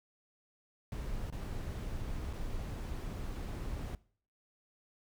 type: noise with dropouts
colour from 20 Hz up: brown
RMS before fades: -39 dBFS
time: 0.92-3.95 s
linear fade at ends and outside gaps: 1 ms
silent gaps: 1.301-1.325 / 2.329-2.333 s
effects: noise-tail reverb RT60 0.5 s tail -21 dB re dry